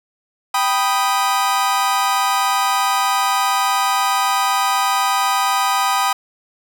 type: chord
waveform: 40% pulse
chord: G augmented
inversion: none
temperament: equal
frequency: 784 / 987.8 / 1244.5 Hz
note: G5 / B5 / D#6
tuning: 0 / 0 / 0 cents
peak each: -19 dBFS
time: 0.54-6.13 s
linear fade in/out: 5 ms
effects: none